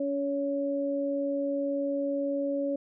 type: tone pair together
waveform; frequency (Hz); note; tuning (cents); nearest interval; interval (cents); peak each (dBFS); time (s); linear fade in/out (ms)
sine; 281.8 / 560; C#4 / C#5; +29 / +18; octave; 1189; -30 / -29; 0-2.76; 5
effects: none